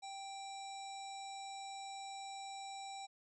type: harmonic tone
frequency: 784 Hz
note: G5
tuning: in tune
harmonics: 1 / 3 / 5 / 7 / 9 / 10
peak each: -46 / -57 / -53 / -61 / -61 / -58 dBFS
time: 0.02-3.07 s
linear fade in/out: 20 ms
effects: none